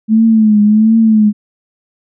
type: tone with vibrato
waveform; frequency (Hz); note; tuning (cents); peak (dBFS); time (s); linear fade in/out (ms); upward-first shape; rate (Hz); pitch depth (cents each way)
sine; 216.7; A3; -26; -5; 0.08-1.33; 50; triangle; 1.4; 82
effects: none